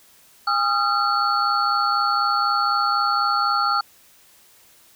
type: tone cluster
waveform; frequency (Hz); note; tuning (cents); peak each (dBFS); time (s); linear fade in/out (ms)
sine; 812 / 1243 / 1367 / 4431; G#5 / D#6 / F6 / C#8; -39 / -2 / -37 / -2; -25 / -24 / -20 / -27; 0.47-3.81; 5
effects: white hiss -53 dBFS RMS until 4.95 s